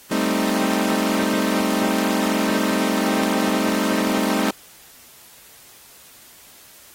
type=chord; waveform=sawtooth; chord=A half-diminished seventh; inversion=third; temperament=equal; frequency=196 / 220 / 261.6 / 311.1 Hz; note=G3 / A3 / C4 / Eb4; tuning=0 / 0 / 0 / 0 cents; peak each=-21 / -20 / -20 / -20 dBFS; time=0.11-4.51 s; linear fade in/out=5 ms; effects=white hiss -47 dBFS RMS until 6.94 s + AAC 48 kbps